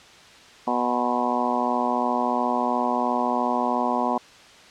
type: harmonic tone with a mistuned harmonic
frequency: 122.9 Hz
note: B2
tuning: 8 cents flat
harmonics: 2 / 3 / 4 / 5 / 6 / 7 / 8 / 9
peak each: -27 / -33 / -33 / -30 / -27 / -29 / -27 / -32 dBFS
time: 0.67-4.18 s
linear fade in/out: 5 ms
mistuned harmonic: 9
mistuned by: -46 cents
effects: white hiss -48 dBFS RMS until 4.7 s + low-pass 5000 Hz 12 dB/octave